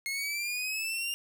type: linear sweep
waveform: sawtooth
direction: up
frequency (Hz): 2151 to 2811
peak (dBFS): -28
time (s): 0.06-1.14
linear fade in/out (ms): 0
effects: none